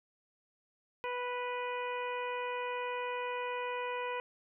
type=harmonic tone; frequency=492.6 Hz; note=B4; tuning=5 cents flat; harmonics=1 / 2 / 3 / 4 / 5 / 6; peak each=-38 / -38 / -46 / -46 / -44 / -51 dBFS; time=1.04-4.2 s; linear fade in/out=0 ms; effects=none